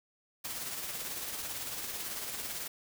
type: noise with tremolo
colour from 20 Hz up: white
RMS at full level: -37 dBFS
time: 0.44-2.68 s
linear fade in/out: 10 ms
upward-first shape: triangle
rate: 18 Hz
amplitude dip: 45%
effects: none